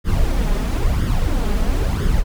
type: noise with flanger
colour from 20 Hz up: brown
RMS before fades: -17 dBFS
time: 0.04-2.24 s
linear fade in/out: 50 ms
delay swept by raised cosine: 0.59 to 4.89 ms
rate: 1 Hz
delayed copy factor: +0.6
effects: none